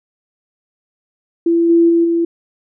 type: tone with level steps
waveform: sine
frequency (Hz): 336.7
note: E4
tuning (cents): +37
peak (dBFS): -10 / -7 / -9 / -12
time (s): 1.46-2.25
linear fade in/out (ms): 5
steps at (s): 1.69 / 1.89 / 2.04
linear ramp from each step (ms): 10
effects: none